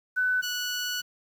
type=tone pair in turn; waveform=sine / 15% pulse; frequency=1500 / 1474.2 Hz; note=F#6 / F#6; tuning=+23 / -7 cents; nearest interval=unison; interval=30 cents; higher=first; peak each=-22 dBFS; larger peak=neither; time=0.16-0.42 / 0.42-1.02 s; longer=second; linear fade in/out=20 ms; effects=9-bit